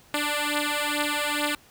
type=beating tone pair; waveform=5% pulse; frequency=293.7 / 296 Hz; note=D4 / D4; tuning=0 / +14 cents; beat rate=2.3 Hz; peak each=-16 dBFS; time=0.14-1.55 s; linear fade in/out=2 ms; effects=pink hiss -55 dBFS RMS until 1.7 s